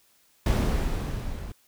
brown noise with level ramp, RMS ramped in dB -20 to -37 dBFS, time 0.46-1.52 s, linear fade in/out 2 ms, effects white hiss -63 dBFS RMS until 1.67 s

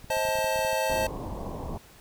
clicks, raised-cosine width 5 ms, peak -31 dBFS, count 12, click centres 0.044 / 0.101 / 0.169 / 0.252 / 0.288 / 0.355 / 0.388 / 0.444 / 0.56 / 0.591 / 0.649 / 0.731 s
square chord, A diminished, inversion first, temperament just, 528 / 633.6 / 880 Hz, C5 / Eb5 / A5, +16 / +31 / 0 cents, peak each -30 dBFS, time 0.1-1.07 s, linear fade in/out 5 ms
pink low-pass noise, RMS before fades -35 dBFS, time 0.89-1.78 s, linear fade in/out 10 ms, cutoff 1100 Hz, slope 96 dB/octave
effects pink hiss -53 dBFS RMS until 2 s

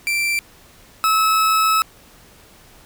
40% pulse tone pair in turn, 2349 / 1296.8 Hz, D7 / E6, 0 / -29 cents, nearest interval minor seventh, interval 1029 cents, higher first, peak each -17 / -13 dBFS, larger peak second, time 0.07-0.39 / 1.04-1.82 s, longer second, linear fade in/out 0 ms, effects pink hiss -48 dBFS RMS until 2.85 s

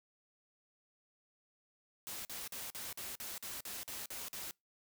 white noise bursts, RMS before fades -44 dBFS, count 11, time 2.07-4.51 s, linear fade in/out 0 ms, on 180 ms, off 46 ms, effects noise-tail reverb RT60 0.2 s tail -26 dB re dry

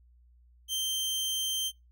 sawtooth tone, 3136 Hz, G7, in tune, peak -26 dBFS, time 0.68-1.72 s, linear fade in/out 50 ms, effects noise-tail reverb RT60 0.2 s tail -23 dB re dry + added 60 Hz sine -57 dBFS peak until 1.91 s

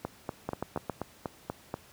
two click trains, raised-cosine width 1 ms, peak -17 / -18 dBFS, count 4 / 8, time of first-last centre 0.49-0.897 / 0.05-1.741 s, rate 7.37 / 4.14 Hz, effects pink hiss -56 dBFS RMS until 1.92 s + high-pass 80 Hz 12 dB/octave

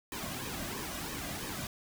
pink noise with flanger, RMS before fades -39 dBFS, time 0.12-1.67 s, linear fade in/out 2 ms, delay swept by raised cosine 1.4 to 2.31 ms, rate 3 Hz, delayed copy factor -0.65, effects none

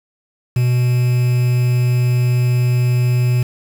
triangle tone with quantisation, 123.47 Hz, B2, in tune, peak -10 dBFS, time 0.56-3.43 s, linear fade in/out 5 ms, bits 5, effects none

